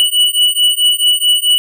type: beating tone pair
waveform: square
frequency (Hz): 2947 / 2951.6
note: F#7 / F#7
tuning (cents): -8 / -5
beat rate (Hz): 4.6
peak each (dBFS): -13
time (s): 0-1.58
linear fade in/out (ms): 0
effects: none